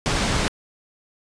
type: low-pass noise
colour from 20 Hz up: pink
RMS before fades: -22 dBFS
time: 0.06-0.48 s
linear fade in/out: 0 ms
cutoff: 7400 Hz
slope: 12 dB/octave
effects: resampled to 22050 Hz